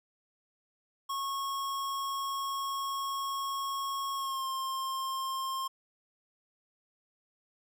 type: tone with pitch glide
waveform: square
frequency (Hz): 1095 to 1062.6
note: C#6 to C6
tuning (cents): -22 to +26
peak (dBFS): -33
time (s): 1.09-5.68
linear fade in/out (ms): 10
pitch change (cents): -52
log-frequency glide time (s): 4.15-4.46
effects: none

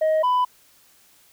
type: tone pair in turn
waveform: sine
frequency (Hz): 628 / 996.9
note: D#5 / B5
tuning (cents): +16 / +16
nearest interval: minor sixth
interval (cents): 800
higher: second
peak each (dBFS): -14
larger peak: neither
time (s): 0.01-0.23 / 0.23-0.45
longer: neither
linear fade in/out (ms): 10
effects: tanh soft clip ceiling -16 dBFS + white hiss -56 dBFS RMS until 1.32 s

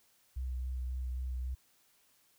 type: tone with vibrato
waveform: sine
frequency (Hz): 63.3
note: B1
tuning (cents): +43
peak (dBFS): -34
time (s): 0.36-1.55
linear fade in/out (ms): 10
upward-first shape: sine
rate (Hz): 3.7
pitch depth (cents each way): 21
effects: white hiss -69 dBFS RMS until 2.38 s

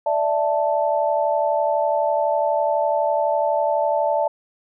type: chord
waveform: sine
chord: D suspended second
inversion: none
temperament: equal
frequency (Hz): 587.3 / 659.3 / 880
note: D5 / E5 / A5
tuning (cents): 0 / 0 / 0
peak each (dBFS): -21 / -22 / -22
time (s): 0.06-4.28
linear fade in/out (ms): 5
effects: none

